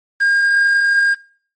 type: tone with quantisation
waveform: triangle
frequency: 1615 Hz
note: G#6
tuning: 49 cents flat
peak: -9 dBFS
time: 0.2-1.15 s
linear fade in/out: 20 ms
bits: 6
effects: noise-tail reverb RT60 0.5 s tail -23 dB re dry + MP3 32 kbps